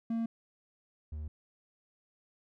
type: tone pair in turn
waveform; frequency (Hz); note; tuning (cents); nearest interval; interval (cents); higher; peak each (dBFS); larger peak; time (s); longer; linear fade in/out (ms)
triangle; 228.5 / 76.25; A#3 / D#2; -34 / -34; octave + perfect fifth; 1900; first; -28 / -35; first; 0.1-0.26 / 1.12-1.28; neither; 5
effects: none